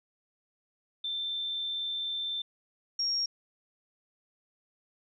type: tone pair in turn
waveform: sine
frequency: 3558 / 5572 Hz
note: A7 / F8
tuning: +19 / -5 cents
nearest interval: minor sixth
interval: 776 cents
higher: second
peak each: -31 / -27 dBFS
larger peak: second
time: 1.04-2.42 / 2.99-3.26 s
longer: first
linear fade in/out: 5 ms
effects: none